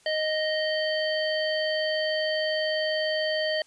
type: harmonic tone with a mistuned harmonic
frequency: 622.3 Hz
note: D#5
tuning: in tune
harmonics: 1 / 3 / 5 / 7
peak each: -26 / -31 / -33 / -34 dBFS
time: 0.06-3.62 s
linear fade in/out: 2 ms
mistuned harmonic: 7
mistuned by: +74 cents
effects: white hiss -59 dBFS RMS until 3.66 s + resampled to 22050 Hz